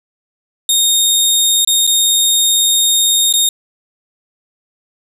20% pulse tone with dropouts, 3698 Hz, A#7, 15 cents flat, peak -4 dBFS, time 0.69-3.49 s, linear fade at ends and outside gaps 2 ms, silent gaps 1.648-1.674 / 1.868-1.874 / 3.327-3.337 s, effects none

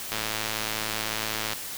click train, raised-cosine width 0.2 ms, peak -11 dBFS, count 155, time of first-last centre 0.12-1.533 s, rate 109 Hz, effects white hiss -36 dBFS RMS until 1.77 s

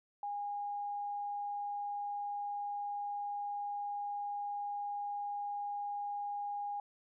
sine tone, 817 Hz, G#5, 29 cents flat, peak -36 dBFS, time 0.23-6.8 s, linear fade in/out 2 ms, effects none

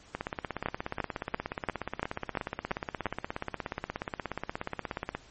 two click trains, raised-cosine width 0.5 ms, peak -17 / -13 dBFS, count 85 / 8, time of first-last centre 0.15-5.15 / 0.66-3.057 s, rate 16.8 / 2.92 Hz, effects pink hiss -56 dBFS RMS until 5.3 s + MP3 32 kbps

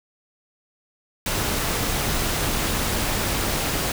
pink noise with amplitude modulation, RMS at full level -22 dBFS, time 1.26-3.92 s, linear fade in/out 2 ms, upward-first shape sine, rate 254 Hz, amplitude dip 40%, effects none

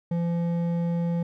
triangle tone with hard clipping, 170.5 Hz, F3, 41 cents flat, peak -25 dBFS, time 0.11-1.23 s, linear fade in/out 5 ms, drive 12 dB, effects none

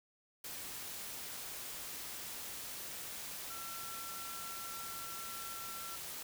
sine tone in noise, 1350 Hz, E6, 41 cents sharp, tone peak -48 dBFS, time 3.5-5.96 s, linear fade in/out 5 ms, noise white, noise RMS -45 dBFS, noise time 0.44-6.23 s, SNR -6 dB, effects none

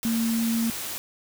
sine tone in noise, 228.5 Hz, A#3, 34 cents flat, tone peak -22 dBFS, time 0.05-0.7 s, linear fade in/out 0 ms, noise white, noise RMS -33 dBFS, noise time 0.03-0.98 s, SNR +8 dB, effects none

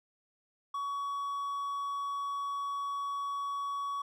triangle tone, 1125 Hz, C#6, 25 cents sharp, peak -31 dBFS, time 0.74-4.02 s, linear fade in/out 5 ms, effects none

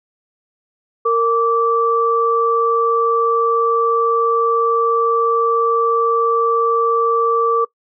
sine tone pair together, 461.5 / 1163 Hz, A#4 / D6, -17 / -17 cents, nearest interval octave + major third, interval 1600 cents, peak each -15 dBFS, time 1.05-7.65 s, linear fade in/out 10 ms, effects noise-tail reverb RT60 0.1 s tail -21 dB re dry

